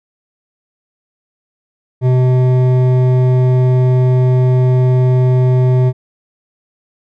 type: tone with hard clipping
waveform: sine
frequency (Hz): 127.2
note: C3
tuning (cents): -48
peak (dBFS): -10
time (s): 2.01-5.93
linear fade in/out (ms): 50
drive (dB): 11
effects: none